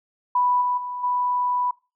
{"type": "tone with level steps", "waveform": "sine", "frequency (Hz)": 987.8, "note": "B5", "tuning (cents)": 0, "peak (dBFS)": [-17, -20, -28, -20], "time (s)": [0.35, 1.71], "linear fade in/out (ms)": 5, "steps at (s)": [0.61, 0.77, 1.03], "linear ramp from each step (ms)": 10, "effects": ["noise-tail reverb RT60 0.3 s tail -22 dB re dry"]}